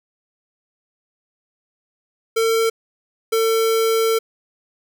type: tone pair in turn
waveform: square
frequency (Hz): 451.8 / 450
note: A4 / A4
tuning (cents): +46 / +39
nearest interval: unison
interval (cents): 7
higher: first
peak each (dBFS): -16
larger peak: neither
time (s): 2.36-2.7 / 3.32-4.19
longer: second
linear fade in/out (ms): 10
effects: none